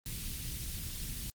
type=band-stop noise; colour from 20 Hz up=pink; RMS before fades=-39 dBFS; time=0.06-1.3 s; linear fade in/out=0 ms; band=170 to 3300 Hz; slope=12 dB/octave; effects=Opus 24 kbps